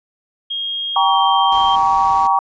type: tone with pitch glide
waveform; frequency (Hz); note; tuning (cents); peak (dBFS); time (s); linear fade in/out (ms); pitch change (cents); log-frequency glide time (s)
sine; 3249 to 3171; G#7 to G7; -39 to +19; -20; 0.5-1.76; 10; -42; 0.96-1.16
type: chord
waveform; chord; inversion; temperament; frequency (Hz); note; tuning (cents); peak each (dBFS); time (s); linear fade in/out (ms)
sine; G diminished; none; just; 784 / 940.8 / 1128.9; G5 / Bb5 / Db6; 0 / +16 / +31; -16; 0.96-2.39; 2
type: noise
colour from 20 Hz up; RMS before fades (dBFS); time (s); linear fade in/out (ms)
pink; -35; 1.52-2.27; 2
effects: resampled to 16000 Hz